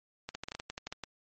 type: clicks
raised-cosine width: 0.2 ms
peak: -21 dBFS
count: 12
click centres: 0.29 / 0.35 / 0.436 / 0.485 / 0.519 / 0.55 / 0.599 / 0.7 / 0.779 / 0.87 / 0.925 / 1.037 s
effects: MP3 32 kbps